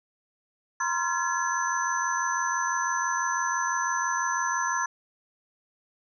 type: tone cluster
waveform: sine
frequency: 955 / 1041 / 1373 / 1703 / 6070 Hz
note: A#5 / C6 / F6 / G#6 / F#8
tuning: +42 / -9 / -30 / +43 / +43 cents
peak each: -32 / -29 / -33 / -30 / -34 dBFS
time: 0.8-4.86 s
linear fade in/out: 5 ms
effects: none